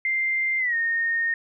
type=tone with pitch glide; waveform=sine; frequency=2093 to 1843.2 Hz; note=C7 to A#6; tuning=0 to -20 cents; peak=-21 dBFS; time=0.05-1.34 s; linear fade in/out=2 ms; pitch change=-220 cents; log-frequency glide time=0.59-0.75 s; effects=none